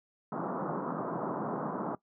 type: band-pass noise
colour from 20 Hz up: pink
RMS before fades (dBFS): -35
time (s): 0.32-1.95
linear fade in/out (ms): 2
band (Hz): 150 to 1300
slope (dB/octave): 48
effects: noise-tail reverb RT60 0.1 s tail -18 dB re dry